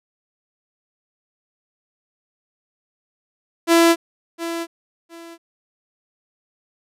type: tone with echo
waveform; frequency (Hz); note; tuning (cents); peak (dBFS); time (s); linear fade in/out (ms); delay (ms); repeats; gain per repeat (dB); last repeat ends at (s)
sawtooth; 335.1; E4; +29; -7; 3.67-3.96; 50; 710; 2; -13; 5.38
effects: resampled to 32000 Hz